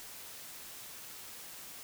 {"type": "silence", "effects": ["white hiss -48 dBFS RMS until 1.83 s"]}